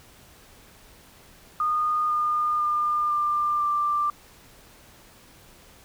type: tone with pitch steps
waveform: sine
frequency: 1226 / 1214.7 / 1203.5 / 1192.5 / 1181.5 Hz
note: D#6 / D#6 / D6 / D6 / D6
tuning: -26 / -42 / +42 / +26 / +10 cents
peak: -21 dBFS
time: 1.6-4.1 s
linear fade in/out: 2 ms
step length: 500 ms
effects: pink hiss -52 dBFS RMS until 5.84 s